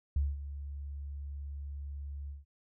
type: tone with ADSR envelope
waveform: sine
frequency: 70.9 Hz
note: C#2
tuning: 40 cents sharp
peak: -25 dBFS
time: 0.16-2.45 s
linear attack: 4 ms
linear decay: 200 ms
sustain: -13 dB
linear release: 160 ms
effects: none